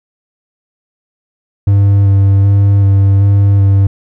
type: tone with vibrato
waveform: triangle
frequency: 99.1 Hz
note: G2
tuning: 19 cents sharp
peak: -3 dBFS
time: 1.67-3.87 s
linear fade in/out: 5 ms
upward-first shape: square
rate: 1.3 Hz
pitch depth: 14 cents each way
effects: none